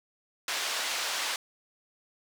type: band-pass noise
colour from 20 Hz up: white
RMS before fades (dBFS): -32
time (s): 0.48-1.36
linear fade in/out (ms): 2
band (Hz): 640 to 5100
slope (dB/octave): 12
effects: none